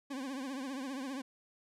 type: tone with vibrato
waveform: 40% pulse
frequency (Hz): 267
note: C4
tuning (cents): +35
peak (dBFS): -37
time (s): 0.1-1.22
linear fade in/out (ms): 10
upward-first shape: triangle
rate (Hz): 15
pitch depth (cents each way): 130
effects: low-pass 10000 Hz 12 dB/octave